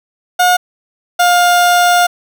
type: tone pair in turn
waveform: 30% pulse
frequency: 720 / 707.2 Hz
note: F#5 / F5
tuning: -47 / +22 cents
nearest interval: unison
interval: 31 cents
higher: first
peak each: -5 dBFS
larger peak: neither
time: 0.39-0.57 / 1.19-2.07 s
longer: second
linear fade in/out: 10 ms
effects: none